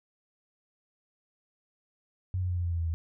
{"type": "tone with pitch steps", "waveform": "sine", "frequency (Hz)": [92.5, 90.86, 89.25, 87.66, 86.11, 84.58, 83.08, 81.6], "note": ["F#2", "F#2", "F2", "F2", "F2", "E2", "E2", "E2"], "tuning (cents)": [0, -31, 38, 7, -24, 45, 14, -17], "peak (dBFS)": -27, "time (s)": [2.34, 2.94], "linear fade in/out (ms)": 0, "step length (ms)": 75, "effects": []}